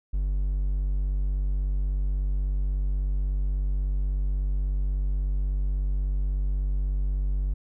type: tone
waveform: triangle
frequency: 48.19 Hz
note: G1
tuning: 29 cents flat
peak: -21 dBFS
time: 0.13-7.54 s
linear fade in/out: 10 ms
effects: none